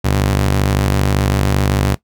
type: ring-modulated tone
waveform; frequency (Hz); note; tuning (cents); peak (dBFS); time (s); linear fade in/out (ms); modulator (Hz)
sawtooth; 98; G2; 0; -6; 0.04-1.95; 10; 26.4
effects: noise-tail reverb RT60 0.1 s tail -18 dB re dry